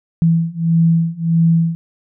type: beating tone pair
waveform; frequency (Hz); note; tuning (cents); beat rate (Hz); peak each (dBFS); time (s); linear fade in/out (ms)
sine; 164.81 / 166.41; E3 / E3; 0 / +17; 1.6; -15 / -14; 0.22-1.75; 0
effects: none